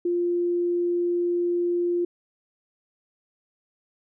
sine tone, 349.2 Hz, F4, in tune, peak -21 dBFS, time 0.05-2.05 s, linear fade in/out 5 ms, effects none

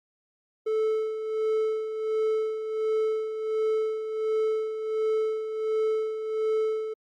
triangle tone with tremolo, 437.1 Hz, A4, 11 cents flat, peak -20 dBFS, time 0.66-6.94 s, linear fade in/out 10 ms, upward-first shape sine, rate 1.4 Hz, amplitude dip 60%, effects Opus 48 kbps

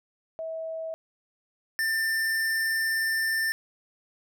sine / square tone pair in turn, 647 / 1790.3 Hz, E5 / A6, -32 / +30 cents, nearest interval octave + tritone, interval 1762 cents, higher second, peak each -31 / -25 dBFS, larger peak second, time 0.39-0.94 / 1.79-3.52 s, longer second, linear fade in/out 0 ms, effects none

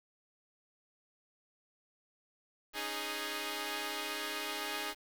5% pulse chord, C# suspended second, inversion none, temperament equal with one note detuned, 277.2 / 309.5 / 415.3 Hz, C#4 / D#4 / G#4, 0 / -9 / 0 cents, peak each -34 / -29 / -28 dBFS, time 2.73-4.95 s, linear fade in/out 50 ms, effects 9-bit

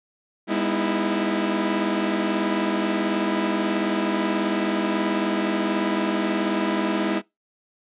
sawtooth chord, E major seventh, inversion first, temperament equal with one note detuned, 203.1 / 246.9 / 311.1 / 329.6 Hz, G#3 / B3 / D#4 / E4, -38 / 0 / 0 / 0 cents, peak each -22 / -26 / -25 / -21 dBFS, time 0.47-7.22 s, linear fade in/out 50 ms, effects noise-tail reverb RT60 0.2 s tail -23 dB re dry + resampled to 8000 Hz

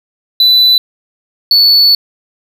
triangle tone pair in turn, 3987 / 4449 Hz, B7 / C#8, +16 / +5 cents, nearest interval major second, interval 189 cents, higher second, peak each -3 dBFS, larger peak neither, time 0.4-0.78 / 1.51-1.95 s, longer second, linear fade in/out 2 ms, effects none

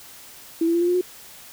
sine tone with pitch steps, 329.6 / 335.9 / 342.4 / 349 / 355.7 / 362.6 Hz, E4 / E4 / F4 / F4 / F4 / F#4, 0 / +33 / -34 / -1 / +32 / -35 cents, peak -17 dBFS, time 0.61-1.012 s, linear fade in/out 5 ms, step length 67 ms, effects white hiss -44 dBFS RMS until 1.52 s

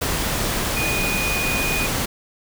sine tone in noise, 2470 Hz, D#7, 13 cents flat, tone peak -23 dBFS, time 0.76-1.87 s, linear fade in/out 10 ms, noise pink, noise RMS -23 dBFS, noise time 0.01-2.06 s, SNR -3 dB, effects none

